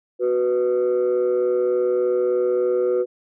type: tone pair together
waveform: sine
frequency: 370.5 / 493.9 Hz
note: F#4 / B4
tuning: +2 / 0 cents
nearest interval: perfect fourth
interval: 498 cents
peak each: -18 dBFS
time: 0.19-3.06 s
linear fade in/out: 50 ms
effects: tanh soft clip ceiling -14 dBFS